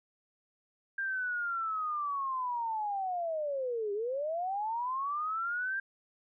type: linear two-way sweep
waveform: sine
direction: down then up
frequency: 1600 to 396.4 to 1600 Hz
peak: -31 dBFS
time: 0.98-5.8 s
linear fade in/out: 5 ms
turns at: 3.93 s
effects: none